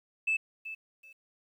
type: tone with echo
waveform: sine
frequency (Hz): 2626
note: E7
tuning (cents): -7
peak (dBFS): -24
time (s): 0.27-0.37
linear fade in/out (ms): 10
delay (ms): 380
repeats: 2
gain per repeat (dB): -13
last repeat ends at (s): 1.13
effects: tanh soft clip ceiling -22 dBFS + 11-bit